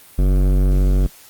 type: tone with hard clipping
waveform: sine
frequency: 47.13 Hz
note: F#1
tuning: 33 cents sharp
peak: -14 dBFS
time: 0.18-1.07 s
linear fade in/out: 10 ms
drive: 16 dB
effects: white hiss -45 dBFS RMS until 1.29 s + Opus 32 kbps